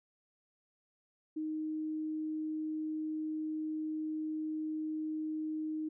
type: tone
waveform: sine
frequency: 311.1 Hz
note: D#4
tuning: in tune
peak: -34 dBFS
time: 1.36-5.89 s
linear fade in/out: 10 ms
effects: none